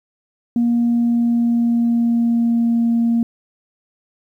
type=tone with pitch glide; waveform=sine; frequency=236.6 to 232.7 Hz; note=A#3 to A#3; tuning=+26 to -3 cents; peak=-12 dBFS; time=0.56-3.23 s; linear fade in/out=2 ms; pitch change=-29 cents; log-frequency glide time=0.77-2.89 s; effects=tanh soft clip ceiling -10 dBFS + 9-bit